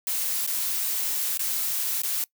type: noise with dropouts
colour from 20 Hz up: blue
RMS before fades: -27 dBFS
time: 0.07-2.24 s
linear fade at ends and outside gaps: 1 ms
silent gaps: 0.464-0.475 / 1.374-1.393 / 2.019-2.034 s
effects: noise-tail reverb RT60 0.1 s tail -22 dB re dry